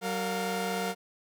sawtooth tone cluster, 189.3 / 458.6 / 706 Hz, F#3 / A#4 / F5, +40 / -28 / +19 cents, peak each -30 dBFS, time 0.01-0.95 s, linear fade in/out 50 ms, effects none

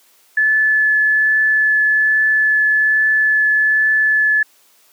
sine tone with vibrato, 1729 Hz, A6, 31 cents flat, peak -11 dBFS, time 0.37-4.43 s, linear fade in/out 5 ms, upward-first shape triangle, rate 1.2 Hz, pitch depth 9 cents each way, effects white hiss -53 dBFS RMS until 4.92 s + high-pass 300 Hz 12 dB/octave

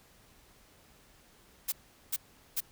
blue noise bursts, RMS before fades -31 dBFS, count 3, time 1.68-2.606 s, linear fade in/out 10 ms, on 42 ms, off 400 ms, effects pink hiss -61 dBFS RMS until 2.71 s

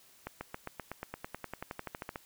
accelerating click train, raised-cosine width 0.5 ms, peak -23 dBFS, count 20, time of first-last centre 0.27-2.159 s, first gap 140 ms, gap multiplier 0.96, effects white hiss -61 dBFS RMS until 2.25 s

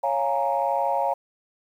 sine chord, Bb minor seventh, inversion first, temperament equal, 554.4 / 698.5 / 830.6 / 932.3 Hz, Db5 / F5 / Ab5 / Bb5, 0 / 0 / 0 / 0 cents, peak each -26 dBFS, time 0.03-1.14 s, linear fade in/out 10 ms, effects tanh soft clip ceiling -12 dBFS + 9-bit

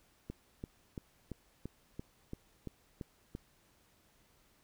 click train, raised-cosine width 3 ms, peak -28 dBFS, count 10, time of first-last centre 0.3-3.351 s, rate 2.95 Hz, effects pink hiss -69 dBFS RMS until 4.63 s

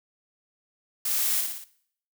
blue noise with echo, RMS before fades -27 dBFS, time 1.05-1.41 s, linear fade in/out 5 ms, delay 58 ms, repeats 4, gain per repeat -4 dB, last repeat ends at 1.642 s, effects noise-tail reverb RT60 0.6 s tail -17 dB re dry

